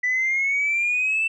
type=exponential sweep; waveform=sine; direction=up; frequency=1975.5 to 2673 Hz; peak=-18 dBFS; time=0.03-1.28 s; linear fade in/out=10 ms; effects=tanh soft clip ceiling -16 dBFS